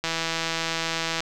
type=click train; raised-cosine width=0.2 ms; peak=-9 dBFS; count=192; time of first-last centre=0.04-1.205 s; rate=164 Hz; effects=none